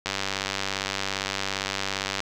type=click train; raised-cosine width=0.2 ms; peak=-9 dBFS; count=210; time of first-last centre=0.06-2.204 s; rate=97.5 Hz; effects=none